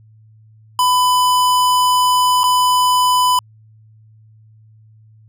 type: tone with dropouts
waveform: square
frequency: 1000 Hz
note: B5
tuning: 21 cents sharp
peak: -12 dBFS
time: 0.79-3.39 s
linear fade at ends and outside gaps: 2 ms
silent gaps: 2.434-2.439 s
effects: added 109 Hz sine -44 dBFS peak until 5.28 s